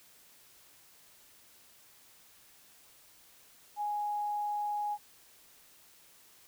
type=tone; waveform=sine; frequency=830.6 Hz; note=G#5; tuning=in tune; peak=-31 dBFS; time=3.76-4.98 s; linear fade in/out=50 ms; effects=white hiss -60 dBFS RMS until 6.47 s